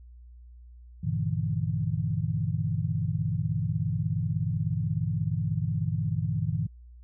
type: chord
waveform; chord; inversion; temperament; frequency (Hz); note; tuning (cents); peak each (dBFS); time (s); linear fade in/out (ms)
sine; E half-diminished seventh; first; just; 98.89 / 118.67 / 148.33 / 164.81; G2 / Bb2 / D3 / E3; +16 / +31 / +18 / 0; -31; 1.03-6.67; 10
effects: added 60 Hz sine -46 dBFS peak until 7.03 s